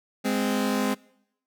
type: tone pair together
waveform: sawtooth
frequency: 207 / 258.9 Hz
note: G#3 / C4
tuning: -5 / -18 cents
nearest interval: major third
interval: 387 cents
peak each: -22 / -22 dBFS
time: 0.24-0.95 s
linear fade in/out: 20 ms
effects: noise-tail reverb RT60 0.8 s tail -24 dB re dry